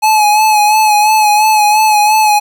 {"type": "tone with vibrato", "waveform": "square", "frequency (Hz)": 851, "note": "G#5", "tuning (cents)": 42, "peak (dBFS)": -7, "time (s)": [0.02, 2.4], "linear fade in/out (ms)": 20, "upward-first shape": "sine", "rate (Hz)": 2.9, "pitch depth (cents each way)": 39, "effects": ["8-bit"]}